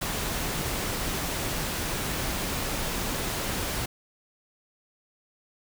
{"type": "noise", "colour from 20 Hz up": "pink", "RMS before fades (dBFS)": -30, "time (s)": [0.01, 3.86], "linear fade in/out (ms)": 10, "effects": []}